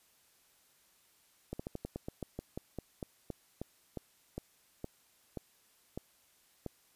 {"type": "slowing click train", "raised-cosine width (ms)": 2, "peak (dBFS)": -25, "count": 20, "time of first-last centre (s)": [1.53, 6.663], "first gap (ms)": 65, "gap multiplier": 1.14, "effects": ["white hiss -68 dBFS RMS until 6.95 s", "resampled to 32000 Hz"]}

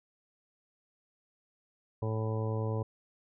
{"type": "harmonic tone", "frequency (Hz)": 110, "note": "A2", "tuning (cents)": 0, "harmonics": [1, 2, 3, 4, 5, 6, 7, 8, 9], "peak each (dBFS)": [-31, -42, -43, -38, -41, -54, -48, -50, -45], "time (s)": [2.02, 2.83], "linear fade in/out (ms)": 5, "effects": []}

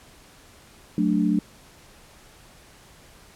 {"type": "chord", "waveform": "sine", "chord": "D major", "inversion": "first", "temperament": "equal", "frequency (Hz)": [185, 220, 293.7], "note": ["F#3", "A3", "D4"], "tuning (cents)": [0, 0, 0], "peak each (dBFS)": -23, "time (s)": [0.98, 1.39], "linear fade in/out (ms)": 2, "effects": ["pink hiss -51 dBFS RMS until 3.35 s", "low-pass 12000 Hz 12 dB/octave"]}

